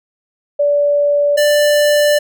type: tone pair in turn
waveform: sine / square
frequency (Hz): 579 / 589.8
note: D5 / D5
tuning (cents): -25 / +7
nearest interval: unison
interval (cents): 32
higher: second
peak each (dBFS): -10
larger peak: neither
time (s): 0.59-1.37 / 1.37-2.19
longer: second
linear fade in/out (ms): 10
effects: none